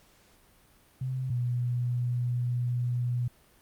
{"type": "tone pair in turn", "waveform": "sine", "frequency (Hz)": [129.6, 122.33], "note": ["C3", "B2"], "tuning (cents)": [-16, -16], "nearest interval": "minor second", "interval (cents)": 100, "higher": "first", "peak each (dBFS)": [-29, -26], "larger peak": "second", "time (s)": [[1.01, 1.3], [1.3, 3.28]], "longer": "second", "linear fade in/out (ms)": 5, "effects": ["pink hiss -61 dBFS RMS until 3.61 s", "Opus 48 kbps"]}